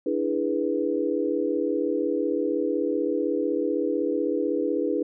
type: chord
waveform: sine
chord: E dominant seventh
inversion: third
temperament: equal with one note detuned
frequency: 293.7 / 329.6 / 415.3 / 491.3 Hz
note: D4 / E4 / G#4 / B4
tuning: 0 / 0 / 0 / -9 cents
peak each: -28 dBFS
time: 0.06-5.03 s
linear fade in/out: 5 ms
effects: none